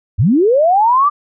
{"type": "linear sweep", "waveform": "sine", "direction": "up", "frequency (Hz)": [76.1, 1200], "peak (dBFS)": -8, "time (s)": [0.18, 1.1], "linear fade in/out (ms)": 20, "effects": []}